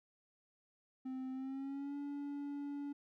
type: tone with pitch glide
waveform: triangle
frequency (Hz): 260.3 to 285.5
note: C4 to D4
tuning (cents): -9 to -49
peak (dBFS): -38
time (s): 1.05-2.93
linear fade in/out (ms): 10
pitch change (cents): +160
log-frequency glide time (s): 1.32-1.96
effects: none